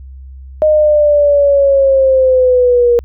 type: linear sweep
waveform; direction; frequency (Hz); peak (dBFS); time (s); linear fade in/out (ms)
sine; down; 618 to 474.3; -6; 0.62-2.99; 0
effects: added 66 Hz sine -29 dBFS peak until 3.04 s